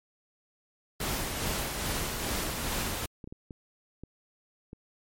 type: noise with tremolo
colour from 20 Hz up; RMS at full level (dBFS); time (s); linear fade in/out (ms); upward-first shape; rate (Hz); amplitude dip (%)
pink; -31; 1-3.06; 5; sine; 2.4; 30
type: clicks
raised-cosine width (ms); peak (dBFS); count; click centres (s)
3; -29; 6; 3.242 / 3.275 / 3.325 / 3.508 / 4.036 / 4.731
effects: MP3 64 kbps